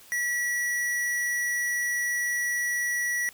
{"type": "tone", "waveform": "square", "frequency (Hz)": 1938, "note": "B6", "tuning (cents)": -33, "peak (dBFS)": -26, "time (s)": [0.12, 3.29], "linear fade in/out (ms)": 0, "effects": ["white hiss -52 dBFS RMS until 3.33 s"]}